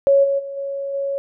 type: tone with level steps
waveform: sine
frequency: 554.4 Hz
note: C#5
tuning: in tune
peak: -10 / -16 / -27 / -23 / -20 dBFS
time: 0.07-1.18 s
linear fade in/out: 0 ms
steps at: 0.23 / 0.38 / 0.56 / 0.93 s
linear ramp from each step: 20 ms
effects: none